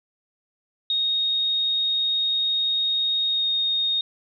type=tone with pitch glide; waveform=sine; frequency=3729 to 3708 Hz; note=A#7 to A#7; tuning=0 to -10 cents; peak=-20 dBFS; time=0.9-4.01 s; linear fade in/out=2 ms; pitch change=-10 cents; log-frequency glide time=3.29-3.48 s; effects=none